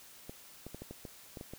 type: clicks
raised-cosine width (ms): 2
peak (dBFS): -30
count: 9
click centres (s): 0.295 / 0.666 / 0.746 / 0.82 / 0.91 / 1.052 / 1.372 / 1.411 / 1.536
effects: white hiss -55 dBFS RMS until 1.58 s